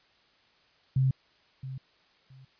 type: tone with echo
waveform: sine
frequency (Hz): 132.1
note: C3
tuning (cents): +17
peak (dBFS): -21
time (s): 0.96-1.11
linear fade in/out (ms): 5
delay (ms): 670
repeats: 2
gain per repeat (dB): -14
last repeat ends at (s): 2.45
effects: white hiss -64 dBFS RMS until 2.59 s + resampled to 11025 Hz